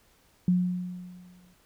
sine tone with exponential decay, 180 Hz, F#3, 47 cents flat, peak -18 dBFS, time 0.48-1.54 s, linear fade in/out 2 ms, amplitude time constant 230 ms, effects pink hiss -63 dBFS RMS until 1.65 s

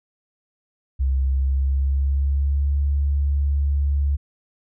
sine tone with pitch glide, 66.5 to 70.86 Hz, C2 to C#2, +29 to +39 cents, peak -17 dBFS, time 0.99-4.17 s, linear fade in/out 20 ms, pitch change +110 cents, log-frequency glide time 1.23-2.75 s, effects none

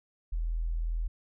sine tone, 41.2 Hz, E1, in tune, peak -28 dBFS, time 0.32-1.08 s, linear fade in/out 10 ms, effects none

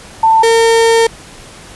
sine / 35% pulse tone pair in turn, 892 / 456.4 Hz, A5 / A#4, +23 / -37 cents, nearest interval octave, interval 1160 cents, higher first, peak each -5 dBFS, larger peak neither, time 0.23-0.43 / 0.43-1.07 s, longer second, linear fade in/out 5 ms, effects pink hiss -35 dBFS RMS until 1.75 s + resampled to 24000 Hz

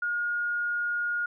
sine tone, 1430 Hz, F6, 41 cents sharp, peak -26 dBFS, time 0.02-1.26 s, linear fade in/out 5 ms, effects none

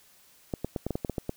clicks, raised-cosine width 2 ms, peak -16 dBFS, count 10, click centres 0.538 / 0.646 / 0.762 / 0.866 / 0.907 / 0.955 / 1.048 / 1.097 / 1.182 / 1.294 s, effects white hiss -59 dBFS RMS until 1.36 s

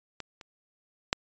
clicks, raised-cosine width 0.2 ms, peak -20 / -28 / -6 dBFS, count 3, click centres 0.203 / 0.412 / 1.129 s, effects resampled to 16000 Hz

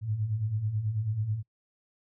sine beating tone pair, 100.9 / 110.1 Hz, G#2 / A2, -49 / +2 cents, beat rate 9.2 Hz, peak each -35 / -28 dBFS, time 0.01-1.43 s, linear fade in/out 50 ms, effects noise-tail reverb RT60 0.1 s tail -25 dB re dry

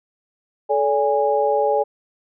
sine tone cluster, 433.3 / 574 / 822 Hz, A4 / D5 / G#5, -27 / -40 / -18 cents, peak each -20 dBFS, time 0.69-1.84 s, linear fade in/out 20 ms, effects none

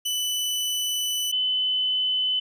sawtooth / sine tone pair in turn, 2986 / 3021 Hz, F#7 / F#7, +15 / +35 cents, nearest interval unison, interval 20 cents, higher second, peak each -21 dBFS, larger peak neither, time 0.05-1.32 / 1.32-2.4 s, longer first, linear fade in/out 10 ms, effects none

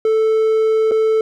triangle tone with dropouts, 440 Hz, A4, in tune, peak -10 dBFS, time 0.05-1.21 s, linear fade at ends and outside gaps 2 ms, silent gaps 0.912-0.917 s, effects none

